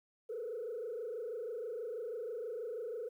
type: tone with frequency modulation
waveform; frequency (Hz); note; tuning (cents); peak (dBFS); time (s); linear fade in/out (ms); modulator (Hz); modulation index
sine; 461.3; A#4; -18; -37; 0.29-3.09; 10; 26.2; 1.5
effects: tanh soft clip ceiling -34 dBFS + 12-bit